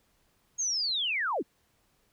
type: linear sweep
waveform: sine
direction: down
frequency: 6645 to 170 Hz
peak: -27 dBFS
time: 0.58-1.43 s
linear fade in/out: 20 ms
effects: pink hiss -70 dBFS RMS until 2.12 s